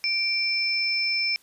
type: tone pair together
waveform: sine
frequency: 2349 / 5273 Hz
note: D7 / E8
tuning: 0 / 0 cents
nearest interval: octave + major second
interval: 1400 cents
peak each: -25 dBFS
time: 0.04-1.36 s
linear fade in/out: 0 ms
effects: white hiss -58 dBFS RMS until 1.42 s + resampled to 32000 Hz